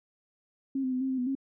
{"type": "tone with pitch steps", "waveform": "sine", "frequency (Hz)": [269.9, 258.4, 254.1, 265.3, 261, 248.2, 270.4], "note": ["C#4", "C4", "B3", "C4", "C4", "B3", "C#4"], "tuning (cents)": [-46, -21, 49, 24, -4, 9, -43], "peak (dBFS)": -27, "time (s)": [0.75, 1.352], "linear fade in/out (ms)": 5, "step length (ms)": 86, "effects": []}